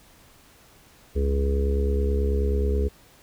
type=harmonic tone; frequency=69.3 Hz; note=C#2; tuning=in tune; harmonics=1 / 3 / 4 / 5 / 6 / 7; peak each=-21 / -33 / -38 / -39 / -28 / -34 dBFS; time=1.15-2.89 s; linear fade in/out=20 ms; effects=pink hiss -54 dBFS RMS until 3.22 s